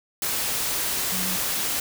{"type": "tone in noise", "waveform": "sine", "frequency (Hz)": 185, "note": "F#3", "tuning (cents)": 0, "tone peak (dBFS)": -32, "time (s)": [1.12, 1.36], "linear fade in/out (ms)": 2, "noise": "white", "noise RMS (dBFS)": -26, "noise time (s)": [0.22, 1.8], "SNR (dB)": -9, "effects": []}